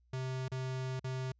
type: tone with dropouts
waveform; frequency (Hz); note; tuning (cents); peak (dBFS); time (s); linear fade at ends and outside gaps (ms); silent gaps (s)
square; 130; C3; -11; -36; 0.13-1.32; 5; 0.482-0.517 / 0.996-1.042
effects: added 60 Hz sine -66 dBFS peak until 1.39 s + resampled to 16000 Hz